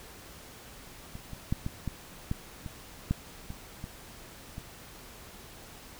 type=clicks; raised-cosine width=5 ms; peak=-28 / -28 / -15 / -20 / -20 / -17 / -26 / -14 / -27 / -26 / -26 dBFS; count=11; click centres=1.154 / 1.333 / 1.525 / 1.664 / 1.877 / 2.314 / 2.662 / 3.11 / 3.504 / 3.841 / 4.581 s; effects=pink hiss -49 dBFS RMS until 5.99 s